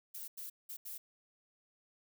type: noise bursts at uneven times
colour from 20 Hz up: violet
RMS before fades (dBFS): -45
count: 4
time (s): 0.14-0.28 / 0.37-0.5 / 0.69-0.77 / 0.85-0.98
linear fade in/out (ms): 10
effects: none